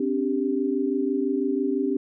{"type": "chord", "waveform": "sine", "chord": "C suspended second", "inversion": "none", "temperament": "equal with one note detuned", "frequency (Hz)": [261.6, 287.6, 392], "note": ["C4", "D4", "G4"], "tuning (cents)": [0, -36, 0], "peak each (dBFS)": -26, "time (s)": [0, 1.97], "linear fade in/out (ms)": 5, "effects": []}